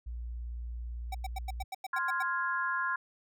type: tone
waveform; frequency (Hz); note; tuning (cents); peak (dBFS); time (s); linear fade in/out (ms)
sine; 59; A#1; +22; -36; 0.06-1.64; 10
type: tone bursts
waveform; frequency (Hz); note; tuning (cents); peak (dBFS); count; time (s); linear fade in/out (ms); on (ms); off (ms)
square; 764; G5; -45; -36; 10; 1.12-2.227; 5; 27; 93
type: chord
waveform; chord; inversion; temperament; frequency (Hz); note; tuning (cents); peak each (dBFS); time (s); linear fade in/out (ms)
sine; F minor; second; equal with one note detuned; 1046.5 / 1401 / 1661.2; C6 / F6 / Ab6; 0 / +5 / 0; -33 / -34 / -34; 1.93-2.96; 5
effects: none